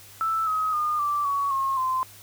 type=tone with pitch steps; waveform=sine; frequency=1320 / 1267.7 / 1217.5 / 1169.2 / 1122.9 / 1078.4 / 1035.7 Hz; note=E6 / D#6 / D#6 / D6 / C#6 / C#6 / C6; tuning=+2 / +32 / -38 / -8 / +22 / -48 / -18 cents; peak=-22 dBFS; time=0.21-2.03 s; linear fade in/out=0 ms; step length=260 ms; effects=added 100 Hz sine -54 dBFS peak until 2.22 s + white hiss -48 dBFS RMS until 2.22 s